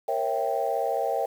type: chord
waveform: sine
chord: A# diminished seventh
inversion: none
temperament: equal with one note detuned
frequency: 466.2 / 544.8 / 659.3 / 784 Hz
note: A#4 / C#5 / E5 / G5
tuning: 0 / -30 / 0 / 0 cents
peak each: -30 / -29 / -29 / -28 dBFS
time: 0.08-1.26 s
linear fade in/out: 5 ms
effects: tanh soft clip ceiling -14 dBFS + 8-bit